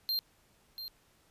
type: tone with echo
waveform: square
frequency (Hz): 4181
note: C8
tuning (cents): -2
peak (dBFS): -30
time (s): 0.09-0.19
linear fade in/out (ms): 0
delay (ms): 690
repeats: 1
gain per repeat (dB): -10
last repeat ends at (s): 0.88
effects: pink hiss -67 dBFS RMS until 1.3 s + resampled to 32000 Hz